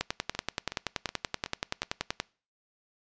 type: two click trains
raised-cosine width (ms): 0.2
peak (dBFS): -11 / -18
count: 24 / 5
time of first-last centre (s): 0.01-2.2 / 0.35-1.831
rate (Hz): 10.5 / 2.7
effects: noise-tail reverb RT60 0.4 s tail -24 dB re dry + resampled to 16000 Hz